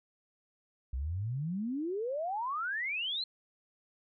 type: exponential sweep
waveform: sine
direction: up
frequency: 60.3 to 4216 Hz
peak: -32 dBFS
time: 0.93-3.24 s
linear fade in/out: 5 ms
effects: none